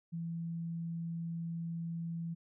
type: tone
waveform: sine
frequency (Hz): 167.1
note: E3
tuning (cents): +24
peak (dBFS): -36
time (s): 0.12-2.35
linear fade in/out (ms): 20
effects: none